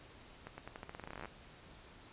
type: accelerating click train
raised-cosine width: 0.5 ms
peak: -30 dBFS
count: 20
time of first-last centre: 0.47-1.256 s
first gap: 110 ms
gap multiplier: 0.87
effects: pink hiss -57 dBFS RMS until 2.12 s + resampled to 8000 Hz